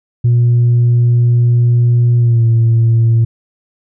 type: tone with pitch glide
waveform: sine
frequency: 120 to 114.78 Hz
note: B2 to A#2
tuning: -49 to -26 cents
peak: -5 dBFS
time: 0.24-3.25 s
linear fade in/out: 10 ms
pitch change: -77 cents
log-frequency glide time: 2.18-2.45 s
effects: tanh soft clip ceiling -5 dBFS